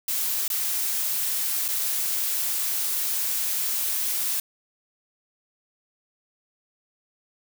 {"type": "noise with dropouts", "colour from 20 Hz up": "blue", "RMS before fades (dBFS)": -26, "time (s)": [0.08, 4.4], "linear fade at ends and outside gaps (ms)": 2, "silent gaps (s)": [[0.48, 0.501], [1.681, 1.686]], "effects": []}